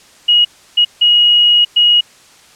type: tone bursts at uneven times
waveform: sine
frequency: 2893 Hz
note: F#7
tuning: 40 cents flat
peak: -6 dBFS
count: 4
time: 0.28-0.45 / 0.77-0.85 / 1.01-1.65 / 1.76-2.01 s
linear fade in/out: 10 ms
effects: white hiss -44 dBFS RMS until 2.55 s + low-pass 8000 Hz 12 dB/octave